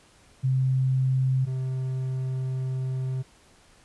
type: tone pair in turn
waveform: sine / triangle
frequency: 131 / 130.25 Hz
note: C3 / C3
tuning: +2 / -7 cents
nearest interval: unison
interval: 9 cents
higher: first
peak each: -20 / -24 dBFS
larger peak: first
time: 0.43-1.46 / 1.46-3.23 s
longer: second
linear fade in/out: 20 ms
effects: pink hiss -57 dBFS RMS until 3.84 s + resampled to 24000 Hz